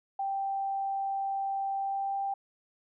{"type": "tone with pitch glide", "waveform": "sine", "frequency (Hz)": [784, 789], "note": ["G5", "G5"], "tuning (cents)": [0, 11], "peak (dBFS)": -29, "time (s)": [0.19, 2.34], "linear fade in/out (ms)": 5, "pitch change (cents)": 11, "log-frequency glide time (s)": [1.76, 2.18], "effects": []}